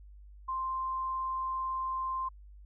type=tone; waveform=sine; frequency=1047 Hz; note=C6; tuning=1 cent sharp; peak=-31 dBFS; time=0.48-2.29 s; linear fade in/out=10 ms; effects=added 50 Hz sine -49 dBFS peak until 2.65 s